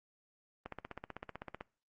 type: click train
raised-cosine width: 0.5 ms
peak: -27 dBFS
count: 16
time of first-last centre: 0.66-1.609 s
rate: 15.8 Hz
effects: noise-tail reverb RT60 0.4 s tail -24 dB re dry + Opus 24 kbps